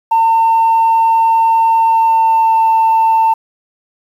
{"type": "tone with pitch glide", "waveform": "sine", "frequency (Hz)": [905, 895.6], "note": ["A5", "A5"], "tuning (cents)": [48, 30], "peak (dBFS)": -6, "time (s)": [0.11, 3.34], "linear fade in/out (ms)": 10, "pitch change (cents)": -18, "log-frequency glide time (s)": [1.77, 2.64], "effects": ["tanh soft clip ceiling -5 dBFS", "7-bit"]}